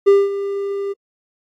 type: tone with ADSR envelope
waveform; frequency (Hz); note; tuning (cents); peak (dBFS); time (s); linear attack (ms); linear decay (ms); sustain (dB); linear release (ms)
triangle; 398.4; G4; +28; -4; 0.06-0.94; 20; 210; -14; 25
effects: AAC 48 kbps